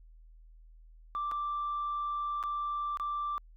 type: tone with dropouts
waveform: sine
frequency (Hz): 1174.7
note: D6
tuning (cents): 0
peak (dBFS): -30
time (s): 1.15-3.38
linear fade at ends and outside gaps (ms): 0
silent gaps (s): 1.314-1.319 / 2.428-2.437 / 2.972-2.998
effects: tanh soft clip ceiling -28 dBFS + added 40 Hz sine -52 dBFS peak until 3.56 s